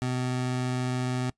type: tone with vibrato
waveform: 25% pulse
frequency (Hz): 126.5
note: B2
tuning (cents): +42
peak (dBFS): -23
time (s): 0.02-1.3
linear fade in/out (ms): 0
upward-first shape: triangle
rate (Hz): 20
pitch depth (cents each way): 19
effects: noise-tail reverb RT60 0.1 s tail -21 dB re dry + resampled to 22050 Hz